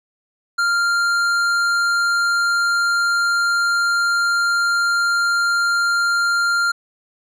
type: tone with hard clipping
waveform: triangle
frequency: 1394 Hz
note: F6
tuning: 4 cents flat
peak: -17 dBFS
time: 0.58-6.72 s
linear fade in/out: 10 ms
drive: 14 dB
effects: none